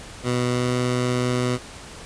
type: tone with pitch glide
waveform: 15% pulse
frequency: 123.47 to 124.33 Hz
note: B2 to B2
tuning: 0 to +12 cents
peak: -14 dBFS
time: 0.23-1.59 s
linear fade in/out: 50 ms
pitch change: +12 cents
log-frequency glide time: 0.51-0.72 s
effects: pink hiss -40 dBFS RMS until 2.05 s + resampled to 22050 Hz